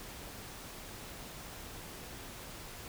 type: silence
effects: pink hiss -47 dBFS RMS until 2.88 s